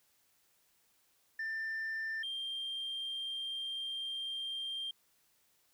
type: tone pair in turn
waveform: sine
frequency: 1786 / 3182 Hz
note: A6 / G7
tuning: +25 / +25 cents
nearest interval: minor seventh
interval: 1000 cents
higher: second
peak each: -33 / -35 dBFS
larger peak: first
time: 1.39-2.23 / 2.23-4.91 s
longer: second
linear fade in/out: 5 ms
effects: tanh soft clip ceiling -34 dBFS + white hiss -72 dBFS RMS until 5.73 s